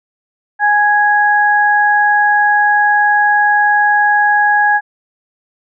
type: tone pair together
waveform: sine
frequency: 830.6 / 1659.5 Hz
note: G#5 / G#6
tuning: 0 / -2 cents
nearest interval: octave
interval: 1198 cents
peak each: -11 dBFS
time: 0.59-4.81 s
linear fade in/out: 50 ms
effects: none